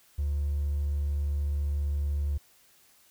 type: tone with hard clipping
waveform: triangle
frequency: 72.1 Hz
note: D2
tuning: 31 cents flat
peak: -26 dBFS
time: 0.18-2.38 s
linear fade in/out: 10 ms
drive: 3 dB
effects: white hiss -61 dBFS RMS until 3.1 s